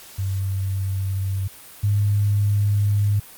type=tone pair in turn; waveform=sine; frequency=96.4 / 102.34 Hz; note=G2 / G#2; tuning=-28 / -25 cents; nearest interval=minor second; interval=103 cents; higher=second; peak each=-21 / -16 dBFS; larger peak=second; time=0.18-1.48 / 1.83-3.2 s; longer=second; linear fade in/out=10 ms; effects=white hiss -43 dBFS RMS until 3.37 s + Opus 48 kbps